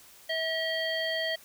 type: harmonic tone with a mistuned harmonic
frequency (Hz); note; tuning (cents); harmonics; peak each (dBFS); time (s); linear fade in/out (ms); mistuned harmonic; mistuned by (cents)
641; E5; -49; 1 / 3 / 5 / 7; -32 / -32 / -34 / -39; 0.29-1.36; 10; 1; +17
effects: white hiss -54 dBFS RMS until 1.44 s